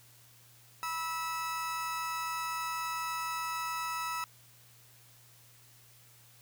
35% pulse tone pair together, 977 / 1304.1 Hz, B5 / E6, -19 / -19 cents, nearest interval perfect fourth, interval 500 cents, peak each -36 / -34 dBFS, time 0.83-4.24 s, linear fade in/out 0 ms, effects added 119 Hz sine -62 dBFS peak until 6.41 s + white hiss -60 dBFS RMS until 6.41 s

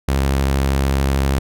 sawtooth tone with vibrato, 68 Hz, C#2, 33 cents flat, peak -11 dBFS, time 0.08-1.39 s, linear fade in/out 5 ms, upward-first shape sine, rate 13 Hz, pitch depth 21 cents each way, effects none

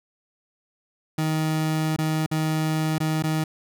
30% pulse tone with dropouts, 156.9 Hz, D#3, 15 cents sharp, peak -19 dBFS, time 1.18-3.44 s, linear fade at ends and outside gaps 5 ms, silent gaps 1.964-1.985 / 2.263-2.313 / 2.983-3.002 / 3.225-3.237 s, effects none

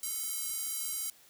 square tone with high-pass filter, 438.4 Hz, A4, 6 cents flat, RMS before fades -36 dBFS, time 0.03-1.1 s, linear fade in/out 2 ms, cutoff 8900 Hz, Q 0.74, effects white hiss -60 dBFS RMS until 1.29 s

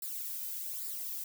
violet noise with flanger, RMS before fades -39 dBFS, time 0.02-1.24 s, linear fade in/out 5 ms, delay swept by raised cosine 0.32 to 1.82 ms, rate 1.2 Hz, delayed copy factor -0.65, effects none

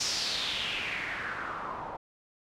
white noise with low-pass filter sweep, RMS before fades -34 dBFS, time 0-1.97 s, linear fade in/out 10 ms, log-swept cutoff 5800 to 840 Hz, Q 3.7, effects none

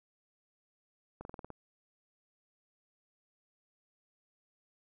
slowing click train, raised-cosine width 1 ms, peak -30 dBFS, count 7, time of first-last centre 1.21-1.503 s, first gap 41 ms, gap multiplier 1.07, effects none

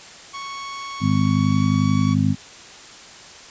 sawtooth tone with pitch glide, 1108.7 to 1125.5 Hz, C#6 to C#6, 0 to +26 cents, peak -26 dBFS, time 0.33-2.15 s, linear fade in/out 20 ms, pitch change +26 cents, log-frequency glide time 1.02-1.75 s
harmonic tone, 51.3 Hz, G#1, 21 cents flat, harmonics 2 / 3 / 4 / 5, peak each -21 / -21 / -21 / -21 dBFS, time 1-2.36 s, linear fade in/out 50 ms
effects white hiss -41 dBFS RMS until 3.5 s + resampled to 16000 Hz

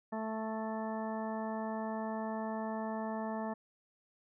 harmonic tone, 220 Hz, A3, in tune, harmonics 1 / 2 / 3 / 4 / 5 / 6 / 8, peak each -38 / -45 / -41 / -42 / -48 / -54 / -51 dBFS, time 0.12-3.54 s, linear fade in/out 10 ms, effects none

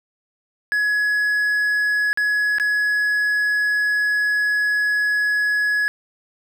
triangle tone with dropouts, 1684 Hz, G#6, 24 cents sharp, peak -15 dBFS, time 0.72-5.88 s, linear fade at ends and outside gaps 0 ms, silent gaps 2.13-2.174 / 2.584-2.599 s, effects none

